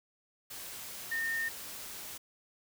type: tone in noise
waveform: sine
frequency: 1826 Hz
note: A#6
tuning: 36 cents flat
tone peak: -31 dBFS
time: 1.11-1.49 s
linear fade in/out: 10 ms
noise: white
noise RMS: -44 dBFS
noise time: 0.5-2.18 s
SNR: +10 dB
effects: none